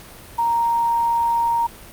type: tone with quantisation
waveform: sine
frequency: 932.3 Hz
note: A#5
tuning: in tune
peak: -16 dBFS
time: 0.38-1.67 s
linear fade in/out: 10 ms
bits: 7
effects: pink hiss -41 dBFS RMS until 1.92 s + Opus 48 kbps